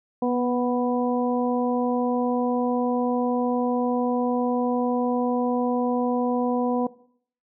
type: harmonic tone with a mistuned harmonic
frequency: 246.9 Hz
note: B3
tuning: in tune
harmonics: 1 / 2 / 3 / 4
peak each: -23 / -25 / -29 / -32 dBFS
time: 0.22-6.87 s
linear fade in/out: 5 ms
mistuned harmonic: 1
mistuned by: -17 cents
effects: noise-tail reverb RT60 0.6 s tail -19 dB re dry